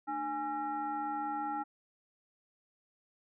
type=tone with frequency modulation; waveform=sine; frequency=828 Hz; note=G#5; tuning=5 cents flat; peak=-33 dBFS; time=0.07-1.64 s; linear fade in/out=20 ms; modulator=527 Hz; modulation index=0.89; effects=none